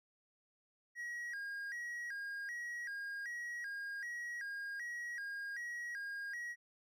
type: tone with vibrato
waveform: triangle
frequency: 1760 Hz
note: A6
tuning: in tune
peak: -39 dBFS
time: 0.95-6.56 s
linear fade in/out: 50 ms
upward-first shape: square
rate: 1.3 Hz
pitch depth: 140 cents each way
effects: none